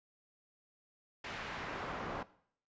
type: noise with band-pass filter sweep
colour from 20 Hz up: brown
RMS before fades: -42 dBFS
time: 1.24-2.23 s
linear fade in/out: 5 ms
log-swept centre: 2400 to 960 Hz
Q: 1
effects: noise-tail reverb RT60 0.6 s tail -18 dB re dry + resampled to 16000 Hz